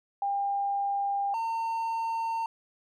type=tone pair in turn; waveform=sine / triangle; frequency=800 / 909.2 Hz; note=G5 / A#5; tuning=+35 / -43 cents; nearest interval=major second; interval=222 cents; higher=second; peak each=-26 dBFS; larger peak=neither; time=0.22-1.34 / 1.34-2.46 s; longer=neither; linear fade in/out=2 ms; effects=none